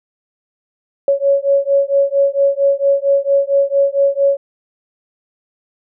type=beating tone pair; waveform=sine; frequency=554.4 / 558.8 Hz; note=C#5 / C#5; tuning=0 / +14 cents; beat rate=4.4 Hz; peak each=-14 dBFS; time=1.08-4.37 s; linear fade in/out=2 ms; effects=none